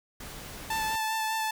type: noise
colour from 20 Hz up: pink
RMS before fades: -42 dBFS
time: 0.2-0.96 s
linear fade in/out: 5 ms
type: tone with vibrato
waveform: sawtooth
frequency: 880 Hz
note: A5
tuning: in tune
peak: -24 dBFS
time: 0.7-1.51 s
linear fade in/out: 5 ms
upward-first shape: sine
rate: 5 Hz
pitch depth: 17 cents each way
effects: none